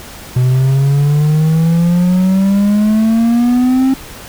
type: exponential sweep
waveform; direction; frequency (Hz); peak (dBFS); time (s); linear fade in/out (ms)
triangle; up; 124.5 to 267.7; -6; 0.36-3.94; 5
effects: pink hiss -32 dBFS RMS until 4.28 s